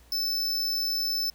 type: tone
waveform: square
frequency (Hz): 5274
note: E8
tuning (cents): 0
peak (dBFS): -26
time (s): 0.12-1.3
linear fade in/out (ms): 2
effects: added 60 Hz sine -55 dBFS peak until 1.34 s + pink hiss -59 dBFS RMS until 1.34 s